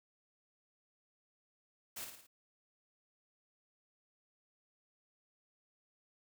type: noise with echo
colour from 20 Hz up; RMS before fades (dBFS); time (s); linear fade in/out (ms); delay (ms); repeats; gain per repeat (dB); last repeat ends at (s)
white; -44; 1.96-2.05; 10; 55; 4; -5; 2.27
effects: none